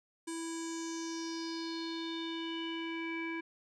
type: tone with low-pass filter sweep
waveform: square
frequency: 329.6 Hz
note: E4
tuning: in tune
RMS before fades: -39 dBFS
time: 0.27-3.41 s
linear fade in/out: 10 ms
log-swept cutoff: 8600 to 2100 Hz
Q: 5.6
effects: none